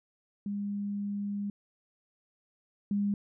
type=tone pair in turn; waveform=sine; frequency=202.8 / 202.8 Hz; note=G#3 / G#3; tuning=-41 / -41 cents; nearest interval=unison; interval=0 cents; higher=neither; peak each=-31 / -26 dBFS; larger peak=second; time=0.46-1.5 / 2.91-3.14 s; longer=first; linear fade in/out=2 ms; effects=none